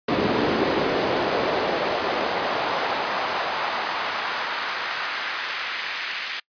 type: noise with high-pass filter sweep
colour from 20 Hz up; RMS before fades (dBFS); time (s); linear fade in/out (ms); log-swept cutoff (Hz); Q
brown; -25; 0.08-6.4; 5; 310 to 2100; 1.2
effects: noise-tail reverb RT60 0.1 s tail -25 dB re dry + resampled to 11025 Hz